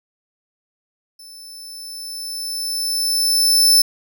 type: tone with level ramp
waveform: sawtooth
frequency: 5280 Hz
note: E8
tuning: 2 cents sharp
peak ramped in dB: -36 to -6 dBFS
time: 1.19-3.82 s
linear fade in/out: 5 ms
effects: none